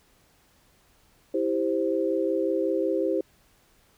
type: chord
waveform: sine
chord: C major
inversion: first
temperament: just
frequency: 327 / 392.4 / 523.3 Hz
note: E4 / G4 / C5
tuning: -14 / +2 / 0 cents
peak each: -27 dBFS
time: 1.34-3.21 s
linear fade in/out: 5 ms
effects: pink hiss -62 dBFS RMS until 3.97 s